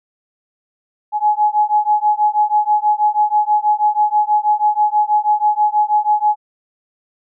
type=beating tone pair; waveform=sine; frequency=840 / 846.2 Hz; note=G#5 / G#5; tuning=+19 / +32 cents; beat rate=6.2 Hz; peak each=-15 dBFS; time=1.12-6.36 s; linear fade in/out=50 ms; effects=none